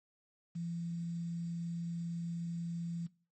sine tone with quantisation, 169.5 Hz, E3, 49 cents sharp, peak -36 dBFS, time 0.55-3.07 s, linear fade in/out 10 ms, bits 10, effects noise-tail reverb RT60 0.4 s tail -21 dB re dry + MP3 32 kbps

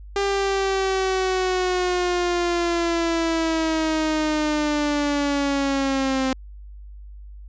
sawtooth linear sweep, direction down, 399.4 to 261.6 Hz, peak -16 dBFS, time 0.16-6.33 s, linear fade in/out 2 ms, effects added 50 Hz sine -37 dBFS peak until 7.48 s + resampled to 16000 Hz

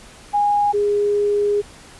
sine tone pair in turn, 822 / 411 Hz, G#5 / G#4, -18 / -18 cents, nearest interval octave, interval 1200 cents, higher first, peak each -14 / -15 dBFS, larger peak first, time 0.33-0.73 / 0.73-1.62 s, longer second, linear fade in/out 20 ms, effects pink hiss -43 dBFS RMS until 1.99 s + resampled to 24000 Hz

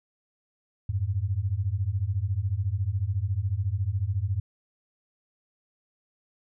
sine beating tone pair, 90 / 104 Hz, F#2 / G#2, -47 / +3 cents, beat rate 14 Hz, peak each -28 / -27 dBFS, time 0.89-4.4 s, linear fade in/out 5 ms, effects none

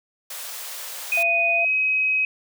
white high-pass noise, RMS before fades -34 dBFS, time 0.3-1.23 s, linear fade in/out 5 ms, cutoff 480 Hz, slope 48 dB/octave
sine tone with pitch glide, 2489 to 2537 Hz, D#7 to D#7, 0 to +33 cents, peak -18 dBFS, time 1.12-2.25 s, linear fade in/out 2 ms, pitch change +33 cents, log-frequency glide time 1.56-1.67 s
sine tone, 680 Hz, F5, 46 cents flat, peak -24 dBFS, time 1.17-1.65 s, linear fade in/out 5 ms
effects none

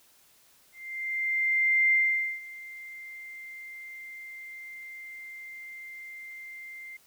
sine tone with ADSR envelope, 2093 Hz, C7, in tune, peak -19 dBFS, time 0.72-6.97 s, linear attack 1200 ms, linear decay 480 ms, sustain -21 dB, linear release 7 ms, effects white hiss -61 dBFS RMS until 7.06 s

